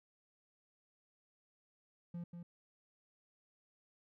triangle tone with echo, 172.6 Hz, F3, 20 cents flat, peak -39 dBFS, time 2.14-2.24 s, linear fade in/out 5 ms, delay 190 ms, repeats 1, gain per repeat -5 dB, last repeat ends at 2.43 s, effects none

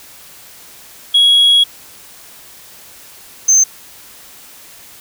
sine tone pair in turn, 3322 / 6260 Hz, G#7 / G8, 0 / -3 cents, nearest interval major seventh, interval 1097 cents, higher second, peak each -4 dBFS, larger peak neither, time 1.14-1.64 / 3.48-3.64 s, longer first, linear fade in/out 10 ms, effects tanh soft clip ceiling -5 dBFS + white hiss -39 dBFS RMS until 5 s

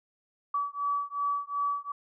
sine beating tone pair, 1144 / 1146.7 Hz, D6 / D6, -46 / -42 cents, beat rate 2.7 Hz, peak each -31 dBFS, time 0.54-1.92 s, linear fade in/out 5 ms, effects none

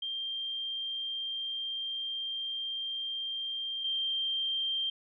sine tone pair in turn, 3179 / 3167 Hz, G7 / G7, +24 / +17 cents, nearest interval unison, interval 7 cents, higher first, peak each -33 / -29 dBFS, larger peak second, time 0.02-3.84 / 3.84-4.9 s, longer first, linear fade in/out 5 ms, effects none

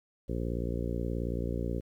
harmonic tone, 58.6 Hz, A#1, 10 cents sharp, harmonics 1 / 2 / 3 / 4 / 5 / 6 / 7 / 8 / 9, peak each -34 / -37 / -39 / -40 / -41 / -42 / -42 / -43 / -44 dBFS, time 0.28-1.81 s, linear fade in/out 20 ms, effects 11-bit

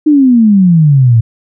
sine exponential sweep, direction down, 311.1 to 110 Hz, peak -3 dBFS, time 0.06-1.21 s, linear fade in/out 10 ms, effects none

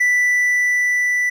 triangle tone with level ramp, 1976 Hz, B6, in tune, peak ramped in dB -11 to -14 dBFS, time 0-1.3 s, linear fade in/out 10 ms, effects none

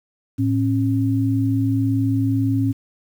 sine tone pair together, 110 / 271.8 Hz, A2 / C#4, 0 / -34 cents, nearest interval octave + major third, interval 1566 cents, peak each -19 dBFS, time 0.38-2.73 s, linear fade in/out 20 ms, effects 8-bit

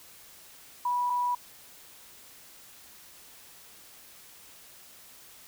sine tone pair in turn, 979 / 979 Hz, B5 / B5, -15 / -15 cents, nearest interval unison, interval 0 cents, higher neither, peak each -25 dBFS, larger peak neither, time 0.85-1.1 / 1.1-1.35 s, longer neither, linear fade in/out 5 ms, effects white hiss -52 dBFS RMS until 5.47 s

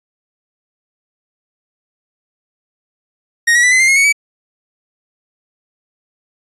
45% pulse tone with pitch steps, 1869 / 1923.8 / 1980.1 / 2038 / 2098 / 2159 / 2223 / 2288 Hz, A#6 / B6 / B6 / C7 / C7 / C#7 / C#7 / D7, +4 / -46 / +4 / -46 / +4 / -46 / +4 / -46 cents, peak -8 dBFS, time 3.47-4.126 s, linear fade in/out 10 ms, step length 82 ms, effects resampled to 24000 Hz

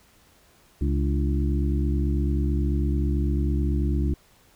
harmonic tone with a mistuned harmonic, 69.1 Hz, C#2, 5 cents flat, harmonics 1 / 2 / 3 / 4 / 5, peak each -22 / -29 / -31 / -31 / -34 dBFS, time 0.81-4.14 s, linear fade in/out 5 ms, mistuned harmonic 4, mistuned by +93 cents, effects pink hiss -58 dBFS RMS until 4.55 s

